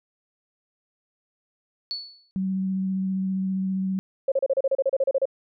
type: tone with exponential decay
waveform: sine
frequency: 4435 Hz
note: C#8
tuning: in tune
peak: -25 dBFS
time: 1.91-2.31 s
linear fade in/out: 0 ms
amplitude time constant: 86 ms
type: tone with vibrato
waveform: sine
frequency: 190 Hz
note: F#3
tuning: 46 cents sharp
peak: -23 dBFS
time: 2.36-3.99 s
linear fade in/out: 0 ms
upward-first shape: square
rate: 15 Hz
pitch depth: 10 cents each way
type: tone bursts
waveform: sine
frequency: 540 Hz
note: C#5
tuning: 45 cents flat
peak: -18 dBFS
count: 14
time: 4.28-5.255 s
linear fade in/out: 5 ms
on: 39 ms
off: 33 ms
effects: none